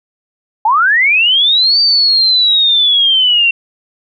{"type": "linear two-way sweep", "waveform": "sine", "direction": "up then down", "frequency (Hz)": [824, 4650, 2713], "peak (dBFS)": -7, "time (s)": [0.65, 3.51], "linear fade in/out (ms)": 5, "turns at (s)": 1.8, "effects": []}